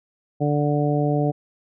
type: harmonic tone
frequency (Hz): 146.83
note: D3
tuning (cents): 0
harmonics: 1 / 2 / 3 / 4 / 5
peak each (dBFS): -21 / -24 / -26 / -27 / -28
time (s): 0.4-1.32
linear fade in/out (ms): 20
effects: none